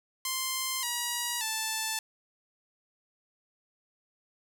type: tone with pitch steps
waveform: 5% pulse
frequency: 1046.5 / 959.6 / 880 Hz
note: C6 / A#5 / A5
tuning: 0 / +50 / 0 cents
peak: -18 dBFS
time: 0.25-1.99 s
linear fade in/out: 2 ms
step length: 580 ms
effects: none